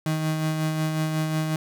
35% pulse tone with tremolo, 156.9 Hz, D#3, 15 cents sharp, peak -20 dBFS, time 0.06-1.56 s, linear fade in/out 2 ms, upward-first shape sine, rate 5.5 Hz, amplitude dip 35%, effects none

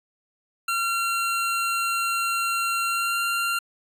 25% pulse tone with pitch glide, 1370 to 1383.5 Hz, F6 to F6, -34 to -17 cents, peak -19 dBFS, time 0.68-3.59 s, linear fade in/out 5 ms, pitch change +17 cents, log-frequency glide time 2.86-3.19 s, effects resampled to 32000 Hz

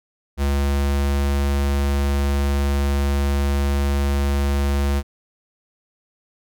square tone, 70.2 Hz, C#2, 22 cents sharp, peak -18 dBFS, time 0.37-5.03 s, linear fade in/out 50 ms, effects none

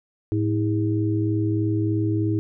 sine tone cluster, 108 / 321.2 / 404.4 Hz, A2 / E4 / G#4, -32 / -45 / -46 cents, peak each -22 / -23 / -31 dBFS, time 0.32-2.39 s, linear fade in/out 0 ms, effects none

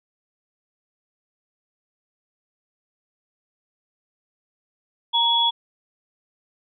sine tone pair together, 933 / 3372 Hz, A#5 / G#7, +1 / +26 cents, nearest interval octave + minor seventh, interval 2225 cents, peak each -21 / -18 dBFS, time 5.13-5.51 s, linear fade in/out 20 ms, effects none

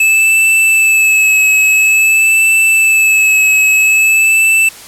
square tone with vibrato, 2610 Hz, E7, 18 cents flat, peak -7 dBFS, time 0-4.69 s, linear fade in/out 5 ms, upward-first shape sine, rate 0.49 Hz, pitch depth 27 cents each way, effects white hiss -33 dBFS RMS until 4.87 s + low-pass 12000 Hz 12 dB/octave

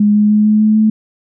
sine tone with pitch steps, 207.7 / 209.5 / 211.3 / 213.2 / 215 / 216.9 Hz, G#3 / G#3 / G#3 / G#3 / A3 / A3, 0 / +15 / +30 / +46 / -40 / -25 cents, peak -7 dBFS, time 0-0.9 s, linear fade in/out 5 ms, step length 150 ms, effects none

